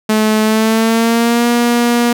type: tone with pitch glide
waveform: sawtooth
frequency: 216.2 to 238.5 Hz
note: A3 to A#3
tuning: -30 to +40 cents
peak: -6 dBFS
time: 0.09-2.13 s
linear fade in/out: 5 ms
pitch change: +170 cents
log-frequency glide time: 0.42-1.47 s
effects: none